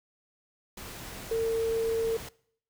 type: tone in noise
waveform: sine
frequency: 453.1 Hz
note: A#4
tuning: 49 cents flat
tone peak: -25 dBFS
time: 1.31-2.17 s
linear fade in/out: 5 ms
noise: pink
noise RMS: -42 dBFS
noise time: 0.77-2.29 s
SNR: +14 dB
effects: noise-tail reverb RT60 0.6 s tail -22 dB re dry